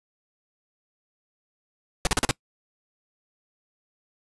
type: noise bursts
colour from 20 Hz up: pink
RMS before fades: -21 dBFS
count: 5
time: 2.05-2.31 s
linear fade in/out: 0 ms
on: 20 ms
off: 40 ms
effects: noise-tail reverb RT60 0.1 s tail -24 dB re dry + resampled to 24000 Hz